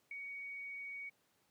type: tone with ADSR envelope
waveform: sine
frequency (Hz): 2243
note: C#7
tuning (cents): +20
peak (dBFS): -39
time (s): 0.11-1.1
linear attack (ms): 4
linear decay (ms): 3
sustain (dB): -4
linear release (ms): 16
effects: pink hiss -75 dBFS RMS until 1.5 s + high-pass 150 Hz 12 dB/octave